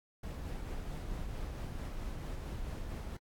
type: noise with tremolo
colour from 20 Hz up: brown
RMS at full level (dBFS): -39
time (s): 0.23-3.17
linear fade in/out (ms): 5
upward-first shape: sine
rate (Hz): 4.5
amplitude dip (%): 25
effects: AAC 64 kbps